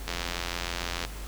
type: click train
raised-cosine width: 0.2 ms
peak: -13 dBFS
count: 85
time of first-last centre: 0.08-1.05 s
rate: 86.6 Hz
effects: added 50 Hz sine -37 dBFS peak until 1.27 s + pink hiss -44 dBFS RMS until 1.27 s